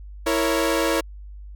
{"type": "chord", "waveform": "sawtooth", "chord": "A# diminished", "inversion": "second", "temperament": "equal with one note detuned", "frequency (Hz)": [329.6, 464.6, 554.4], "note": ["E4", "A#4", "C#5"], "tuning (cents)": [0, -6, 0], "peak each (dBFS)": [-19, -21, -20], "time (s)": [0.26, 1.01], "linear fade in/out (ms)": 10, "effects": ["added 50 Hz sine -36 dBFS peak until 1.55 s"]}